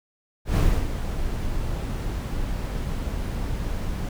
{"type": "noise with ADSR envelope", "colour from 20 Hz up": "brown", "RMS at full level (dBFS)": -18, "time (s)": [0.45, 4.09], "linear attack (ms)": 120, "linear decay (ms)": 300, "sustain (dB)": -9, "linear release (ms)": 3, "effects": []}